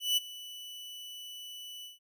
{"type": "tone with ADSR envelope", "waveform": "40% pulse", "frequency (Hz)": 2972, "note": "F#7", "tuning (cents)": 7, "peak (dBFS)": -23, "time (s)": [0, 1.99], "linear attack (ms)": 170, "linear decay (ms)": 20, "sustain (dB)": -19, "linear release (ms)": 150, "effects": []}